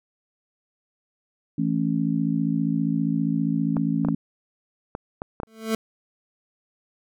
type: chord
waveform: sine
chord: A major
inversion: second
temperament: just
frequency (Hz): 165 / 220 / 275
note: E3 / A3 / C#4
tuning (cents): +2 / 0 / -14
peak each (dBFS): -25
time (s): 1.58-4.15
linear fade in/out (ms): 5
type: clicks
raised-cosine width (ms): 1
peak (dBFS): -16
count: 7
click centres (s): 3.768 / 4.049 / 4.086 / 4.951 / 5.219 / 5.401 / 5.433
type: tone with exponential growth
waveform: 25% pulse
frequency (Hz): 221.8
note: A3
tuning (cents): +14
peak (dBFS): -15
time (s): 5.47-5.75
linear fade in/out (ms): 2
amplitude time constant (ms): 59
effects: none